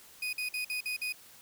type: tone bursts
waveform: 35% pulse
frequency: 2489 Hz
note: D#7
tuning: in tune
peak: -30 dBFS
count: 6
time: 0.22-1.125 s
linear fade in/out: 5 ms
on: 110 ms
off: 49 ms
effects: white hiss -55 dBFS RMS until 1.41 s